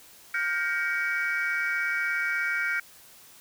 sine chord, G half-diminished seventh, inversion third, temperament just, 1411.2 / 1568 / 1881.6 / 2258 Hz, F6 / G6 / Bb6 / Db7, +18 / 0 / +16 / +31 cents, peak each -29 / -29 / -32 / -29 dBFS, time 0.34-2.8 s, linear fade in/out 5 ms, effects tanh soft clip ceiling -19 dBFS + white hiss -52 dBFS RMS until 3.4 s

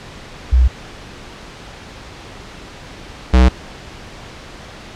sine / square tone pair in turn, 62.6 / 62.9 Hz, B1 / B1, +24 / +32 cents, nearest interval unison, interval 8 cents, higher second, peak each -7 dBFS, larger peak neither, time 0.52-0.68 / 3.33-3.49 s, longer neither, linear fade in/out 10 ms, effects pink hiss -35 dBFS RMS until 4.95 s + low-pass 5000 Hz 12 dB/octave

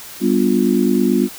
sine chord, G dominant seventh, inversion none, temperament just, 196 / 245 / 294 / 352.8 Hz, G3 / B3 / D4 / F4, 0 / -14 / +2 / +18 cents, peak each -18 / -16 / -20 / -18 dBFS, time 0.2-1.29 s, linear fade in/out 50 ms, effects white hiss -35 dBFS RMS until 1.38 s

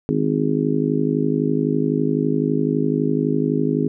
harmonic tone, 51.91 Hz, G#1, in tune, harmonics 3 / 4 / 5 / 6 / 7 / 8, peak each -23 / -29 / -21 / -24 / -28 / -24 dBFS, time 0.09-3.88 s, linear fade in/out 0 ms, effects none

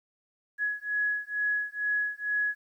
sine beating tone pair, 1680 / 1682.2 Hz, G#6 / G#6, +19 / +22 cents, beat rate 2.2 Hz, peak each -30 dBFS, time 0.58-2.55 s, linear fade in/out 50 ms, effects 11-bit

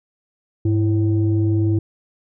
sine tone pair together, 103.07 / 329.6 Hz, G#2 / E4, -13 / 0 cents, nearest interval octave + minor sixth, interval 2013 cents, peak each -15 / -19 dBFS, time 0.65-1.79 s, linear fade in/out 5 ms, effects tanh soft clip ceiling -9 dBFS

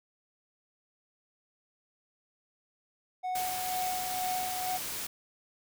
triangle tone with tremolo, 737 Hz, F#5, 7 cents flat, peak -28 dBFS, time 3.23-4.78 s, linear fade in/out 20 ms, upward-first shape sine, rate 2.1 Hz, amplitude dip 45%
white noise, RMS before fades -37 dBFS, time 3.35-5.07 s, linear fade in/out 5 ms
effects none

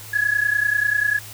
sine tone pair together, 1669.8 / 1700 Hz, G#6 / G#6, +9 / +40 cents, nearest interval unison, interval 31 cents, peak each -20 / -20 dBFS, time 0.13-1.19 s, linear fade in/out 10 ms, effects added 105 Hz sine -41 dBFS peak until 1.33 s + white hiss -39 dBFS RMS until 1.33 s

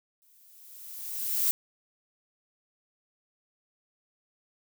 violet noise with exponential growth, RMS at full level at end -24 dBFS, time 0.22-1.51 s, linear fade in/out 0 ms, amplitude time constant 280 ms, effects none

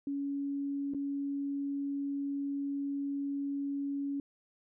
sine tone with dropouts, 280.6 Hz, C#4, 21 cents sharp, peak -32 dBFS, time 0.07-4.2 s, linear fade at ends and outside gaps 2 ms, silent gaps 0.937-0.946 s, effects none

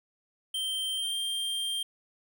square tone with pitch glide, 3136 to 3180 Hz, G7 to G7, 0 to +24 cents, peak -30 dBFS, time 0.54-1.83 s, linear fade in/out 5 ms, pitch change +24 cents, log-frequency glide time 0.94-1.16 s, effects none

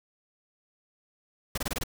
pink noise bursts, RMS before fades -30 dBFS, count 6, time 1.55-1.837 s, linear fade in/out 5 ms, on 27 ms, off 25 ms, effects none

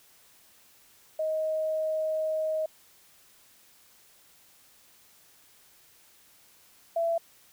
sine tone pair in turn, 628 / 669.2 Hz, D#5 / E5, +16 / +26 cents, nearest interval minor second, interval 110 cents, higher second, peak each -26 / -24 dBFS, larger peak second, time 1.19-2.66 / 6.96-7.18 s, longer first, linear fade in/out 5 ms, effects white hiss -59 dBFS RMS until 7.52 s

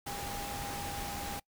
sine tone in noise, 808 Hz, G#5, 48 cents flat, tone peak -41 dBFS, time 0.06-1.4 s, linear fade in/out 10 ms, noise pink, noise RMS -40 dBFS, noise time 0.06-1.4 s, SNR -4 dB, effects noise-tail reverb RT60 0.1 s tail -23 dB re dry

